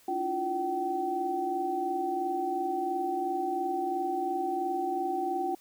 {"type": "tone cluster", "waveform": "sine", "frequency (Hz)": [290.2, 329, 351.9, 766], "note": ["D4", "E4", "F4", "G5"], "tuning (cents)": [-21, -3, 13, -40], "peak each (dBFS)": [-39, -39, -33, -30], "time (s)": [0.08, 5.55], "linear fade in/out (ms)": 5, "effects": ["white hiss -60 dBFS RMS until 5.6 s"]}